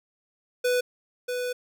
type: tone pair in turn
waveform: square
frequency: 495.3 / 495.3 Hz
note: B4 / B4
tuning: +5 / +5 cents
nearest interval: unison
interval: 0 cents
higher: neither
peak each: -22 / -28 dBFS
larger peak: first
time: 0.64-0.81 / 1.28-1.53 s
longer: second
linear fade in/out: 10 ms
effects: none